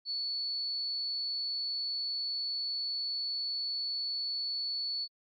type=tone; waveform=sine; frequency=4435 Hz; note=C#8; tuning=in tune; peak=-32 dBFS; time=0.05-5.08 s; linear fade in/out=50 ms; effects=AAC 64 kbps